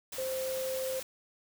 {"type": "tone in noise", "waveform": "sine", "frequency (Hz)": 523.3, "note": "C5", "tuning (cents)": 0, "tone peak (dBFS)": -32, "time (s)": [0.18, 1], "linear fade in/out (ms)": 5, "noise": "white", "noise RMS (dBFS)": -41, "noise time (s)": [0.12, 1.03], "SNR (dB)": 6, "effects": []}